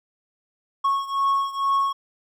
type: beating tone pair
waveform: triangle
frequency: 1100 / 1102.2 Hz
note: C#6 / C#6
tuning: -14 / -10 cents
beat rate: 2.2 Hz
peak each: -20 / -23 dBFS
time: 0.84-1.93 s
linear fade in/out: 10 ms
effects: none